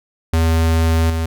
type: tone with level steps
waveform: square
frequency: 81.6 Hz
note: E2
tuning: 17 cents flat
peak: -13 / -18 dBFS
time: 0.33-1.26 s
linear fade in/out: 5 ms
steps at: 1.1 s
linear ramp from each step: 2 ms
effects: none